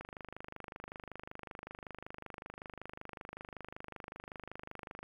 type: click train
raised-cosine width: 0.5 ms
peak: -29 dBFS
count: 128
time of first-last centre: 0.01-5.03 s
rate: 25.3 Hz
effects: 10-bit